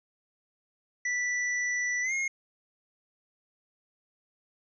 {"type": "tone with pitch glide", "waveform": "square", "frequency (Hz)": [1969, 2147], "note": ["B6", "C7"], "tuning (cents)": [-6, 44], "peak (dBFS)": -28, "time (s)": [1.05, 2.28], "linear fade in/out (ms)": 5, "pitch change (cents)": 150, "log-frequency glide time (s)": [2.02, 2.13], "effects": ["resampled to 16000 Hz"]}